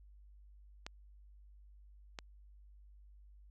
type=clicks; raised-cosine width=0.2 ms; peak=-25 dBFS; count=2; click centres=0.865 / 2.188 s; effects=added 50 Hz sine -56 dBFS peak until 3.5 s